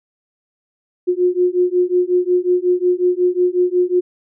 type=beating tone pair; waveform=sine; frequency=356.8 / 362.3 Hz; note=F4 / F#4; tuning=+37 / -36 cents; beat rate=5.5 Hz; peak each=-16 dBFS; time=1.07-4.01 s; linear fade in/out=20 ms; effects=none